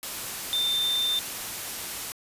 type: tone in noise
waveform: sine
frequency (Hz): 3585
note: A7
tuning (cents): +32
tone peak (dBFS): -23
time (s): 0.53-1.19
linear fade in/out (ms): 0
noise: white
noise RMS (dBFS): -34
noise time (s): 0.03-2.12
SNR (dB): +8
effects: resampled to 32000 Hz